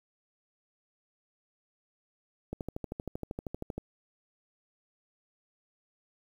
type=click train; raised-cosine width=2 ms; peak=-22 dBFS; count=17; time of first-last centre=2.53-3.78 s; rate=12.8 Hz; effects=9-bit